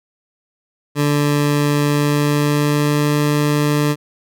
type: tone with pitch glide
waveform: 20% pulse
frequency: 146 to 147.7 Hz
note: D3 to D3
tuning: -10 to +10 cents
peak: -9 dBFS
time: 0.95-3.96 s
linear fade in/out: 50 ms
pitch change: +20 cents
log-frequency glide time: 1.84-3.17 s
effects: none